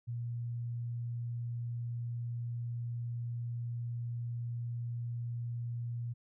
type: tone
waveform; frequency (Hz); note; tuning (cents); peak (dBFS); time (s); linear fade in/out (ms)
sine; 118.8; A#2; +33; -35; 0.07-6.14; 20
effects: none